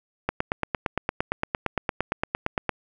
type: click train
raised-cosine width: 0.5 ms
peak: -8 dBFS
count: 22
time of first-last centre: 0.29-2.693 s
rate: 8.74 Hz
effects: none